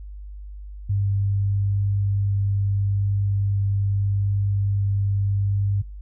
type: tone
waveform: sine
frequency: 99.6 Hz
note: G2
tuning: 28 cents sharp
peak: -19 dBFS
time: 0.89-5.82 s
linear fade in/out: 10 ms
effects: noise-tail reverb RT60 0.2 s tail -20 dB re dry + added 50 Hz sine -34 dBFS peak until 6.01 s